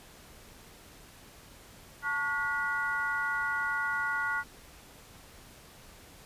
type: tone cluster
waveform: sine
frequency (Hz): 884 / 1119 / 1442 / 1955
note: A5 / C#6 / F#6 / B6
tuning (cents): +8 / +16 / -45 / -18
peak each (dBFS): -38 / -37 / -30 / -37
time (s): 2.02-4.44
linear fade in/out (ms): 50
effects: pink hiss -53 dBFS RMS until 6.25 s + resampled to 32000 Hz